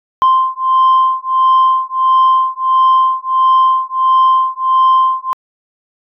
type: beating tone pair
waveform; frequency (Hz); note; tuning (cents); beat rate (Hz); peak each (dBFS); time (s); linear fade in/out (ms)
sine; 1044 / 1045.5; C6 / C6; -4 / -2; 1.5; -10; 0.22-5.33; 0
effects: tanh soft clip ceiling -4 dBFS